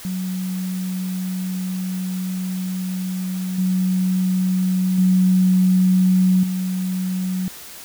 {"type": "tone with level steps", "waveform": "sine", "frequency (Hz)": 185, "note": "F#3", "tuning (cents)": 0, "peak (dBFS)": [-22, -16, -12, -20], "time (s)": [0.05, 7.48], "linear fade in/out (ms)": 0, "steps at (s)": [3.58, 4.98, 6.43], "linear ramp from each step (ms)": 5, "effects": ["white hiss -38 dBFS RMS until 7.84 s"]}